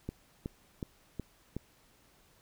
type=click train; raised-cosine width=3 ms; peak=-23 dBFS; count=5; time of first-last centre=0.09-1.566 s; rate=2.71 Hz; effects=pink hiss -65 dBFS RMS until 2.41 s